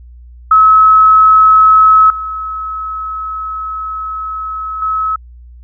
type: tone with level steps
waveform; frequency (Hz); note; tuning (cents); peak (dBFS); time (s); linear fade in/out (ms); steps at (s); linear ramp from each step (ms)
sine; 1289; E6; -39; -3 / -18 / -12; 0.51-5.16; 5; 2.1 / 4.82; 2
effects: added 60 Hz sine -33 dBFS peak until 5.63 s